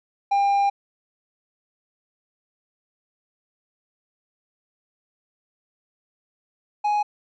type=tone pair in turn; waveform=triangle; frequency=800 / 833.2 Hz; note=G5 / G#5; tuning=+35 / +5 cents; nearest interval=minor second; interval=70 cents; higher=second; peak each=-15 / -17 dBFS; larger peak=first; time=0.31-0.7 / 6.84-7.03 s; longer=first; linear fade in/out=10 ms; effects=resampled to 16000 Hz